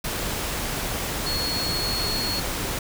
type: tone in noise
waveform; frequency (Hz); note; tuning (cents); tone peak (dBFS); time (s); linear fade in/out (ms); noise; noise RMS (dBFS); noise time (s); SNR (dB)
sine; 4334; C#8; -40; -26; 1.26-2.4; 5; pink; -28; 0.04-2.79; -1
effects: none